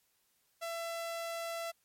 sawtooth tone, 670 Hz, E5, 28 cents sharp, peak -33 dBFS, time 0.61-1.72 s, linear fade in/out 20 ms, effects white hiss -74 dBFS RMS until 1.84 s + MP3 64 kbps

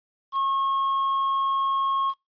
triangle tone with quantisation, 1087 Hz, C#6, 34 cents flat, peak -20 dBFS, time 0.32-2.14 s, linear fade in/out 50 ms, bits 8, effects noise-tail reverb RT60 0.2 s tail -23 dB re dry + resampled to 11025 Hz

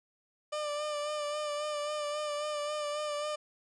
30% pulse tone with vibrato, 595 Hz, D5, 22 cents sharp, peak -30 dBFS, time 0.52-3.36 s, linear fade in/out 10 ms, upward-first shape sine, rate 3.7 Hz, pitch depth 30 cents each way, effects resampled to 22050 Hz

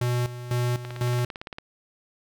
square tone with tremolo, 122.3 Hz, B2, 16 cents flat, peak -23 dBFS, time 0.01-1.25 s, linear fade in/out 5 ms, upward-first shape square, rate 2 Hz, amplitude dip 75%
click train, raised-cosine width 0.3 ms, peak -20 dBFS, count 14, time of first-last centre 0.85-1.584 s, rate 17.7 Hz
effects none

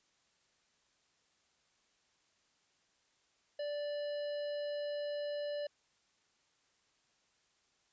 harmonic tone with a mistuned harmonic, 585 Hz, D5, 7 cents flat, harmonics 1 / 3 / 5 / 7 / 9, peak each -36 / -52 / -53 / -54 / -59 dBFS, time 3.59-5.67 s, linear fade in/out 5 ms, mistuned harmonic 9, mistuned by -71 cents, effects white hiss -74 dBFS RMS until 7.92 s + resampled to 16000 Hz

